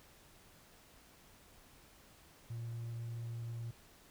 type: tone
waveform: triangle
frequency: 116.54 Hz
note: A#2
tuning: in tune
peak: -37 dBFS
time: 2.5-3.71 s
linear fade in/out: 5 ms
effects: tanh soft clip ceiling -34 dBFS + pink hiss -62 dBFS RMS until 4.1 s